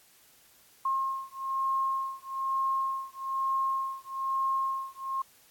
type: beating tone pair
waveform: sine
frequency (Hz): 1071 / 1072.1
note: C6 / C6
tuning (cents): +40 / +42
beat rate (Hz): 1.1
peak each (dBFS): -31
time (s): 0.85-5.22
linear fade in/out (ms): 5
effects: white hiss -60 dBFS RMS until 5.5 s + AAC 64 kbps